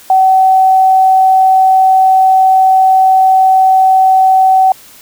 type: tone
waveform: sine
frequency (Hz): 759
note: F#5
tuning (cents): +44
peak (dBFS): -4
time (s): 0.1-4.72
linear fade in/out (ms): 2
effects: white hiss -38 dBFS RMS until 5.01 s

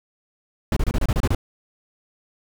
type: noise bursts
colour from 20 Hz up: brown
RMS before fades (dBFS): -19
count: 9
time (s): 0.72-1.349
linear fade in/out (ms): 2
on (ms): 45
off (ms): 28
effects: none

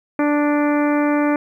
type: harmonic tone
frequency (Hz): 293.7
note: D4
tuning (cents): 0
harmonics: 1 / 2 / 3 / 4 / 5 / 6 / 7 / 8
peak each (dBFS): -16 / -22 / -26 / -28 / -30 / -32 / -33 / -34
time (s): 0.19-1.36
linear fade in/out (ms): 2
effects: 9-bit

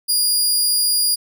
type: tone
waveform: 20% pulse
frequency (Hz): 4849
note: D#8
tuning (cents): -45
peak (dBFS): -9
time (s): 0.08-1.16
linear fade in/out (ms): 20
effects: none

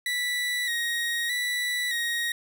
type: tone with vibrato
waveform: 30% pulse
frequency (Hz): 1922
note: B6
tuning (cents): -48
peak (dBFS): -23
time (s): 0.06-2.32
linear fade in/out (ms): 2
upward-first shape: square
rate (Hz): 0.81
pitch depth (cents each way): 38
effects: none

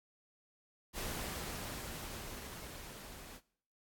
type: noise with level ramp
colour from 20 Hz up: pink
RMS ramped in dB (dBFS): -40 to -52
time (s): 0.93-3.41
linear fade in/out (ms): 50
effects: noise-tail reverb RT60 0.6 s tail -21 dB re dry + AAC 64 kbps

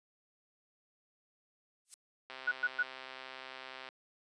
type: noise with exponential growth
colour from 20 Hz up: violet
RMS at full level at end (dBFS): -39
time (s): 1.85-1.94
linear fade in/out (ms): 0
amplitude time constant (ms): 18
type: click train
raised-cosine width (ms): 0.3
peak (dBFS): -29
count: 209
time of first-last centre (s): 2.3-3.888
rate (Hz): 131
type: tone bursts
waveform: sine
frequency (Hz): 1467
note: F#6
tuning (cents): -15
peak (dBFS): -27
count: 3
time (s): 2.47-2.831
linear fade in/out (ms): 10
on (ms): 47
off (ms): 110
effects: high-pass 400 Hz 12 dB/octave + resampled to 22050 Hz

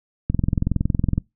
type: click train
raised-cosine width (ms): 5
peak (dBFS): -7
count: 20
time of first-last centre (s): 0.3-1.18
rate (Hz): 21.6
effects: noise-tail reverb RT60 0.2 s tail -24 dB re dry

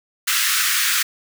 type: high-pass noise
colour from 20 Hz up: pink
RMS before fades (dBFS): -19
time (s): 0.27-1.03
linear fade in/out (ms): 10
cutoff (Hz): 1300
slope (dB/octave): 48
effects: none

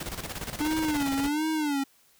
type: noise with tremolo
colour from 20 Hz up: pink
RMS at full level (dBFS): -34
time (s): 0-1.29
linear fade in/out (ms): 5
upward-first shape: square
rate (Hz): 17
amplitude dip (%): 65
type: tone with vibrato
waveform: square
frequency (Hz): 293.7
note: D4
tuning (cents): 0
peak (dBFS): -26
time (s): 0.6-1.84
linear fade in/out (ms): 10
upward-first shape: sine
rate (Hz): 1.4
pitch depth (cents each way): 130
effects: white hiss -62 dBFS RMS until 2.19 s

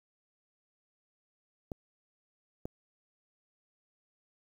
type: clicks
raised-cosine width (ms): 2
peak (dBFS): -24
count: 2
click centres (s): 1.718 / 2.655
effects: 9-bit

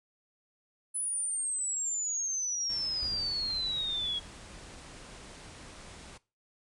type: exponential sweep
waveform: sine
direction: down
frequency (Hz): 10120 to 3299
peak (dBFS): -30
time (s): 0.94-4.2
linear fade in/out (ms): 20
type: low-pass noise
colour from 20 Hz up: pink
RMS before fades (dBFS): -49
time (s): 2.69-6.18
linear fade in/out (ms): 10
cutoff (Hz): 10000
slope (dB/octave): 96
type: noise with exponential decay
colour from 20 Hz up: brown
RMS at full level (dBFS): -42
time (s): 3.02-5.97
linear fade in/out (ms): 5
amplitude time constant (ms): 640
effects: noise-tail reverb RT60 0.3 s tail -20 dB re dry

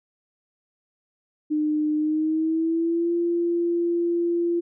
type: tone with pitch glide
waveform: sine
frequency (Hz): 303.7 to 342.9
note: D#4 to F4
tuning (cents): -42 to -32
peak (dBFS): -20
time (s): 1.5-4.61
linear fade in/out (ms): 20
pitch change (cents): +210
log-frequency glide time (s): 1.96-3.13
effects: none

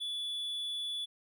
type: tone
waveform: triangle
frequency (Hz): 3440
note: A7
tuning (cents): -40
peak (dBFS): -33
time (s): 0-1.06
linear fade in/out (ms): 20
effects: none

